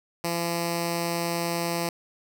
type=tone with notch filter; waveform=5% pulse; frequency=170 Hz; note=F3; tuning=46 cents flat; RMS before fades=-28 dBFS; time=0.24-1.89 s; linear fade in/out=2 ms; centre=1500 Hz; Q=0.98; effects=none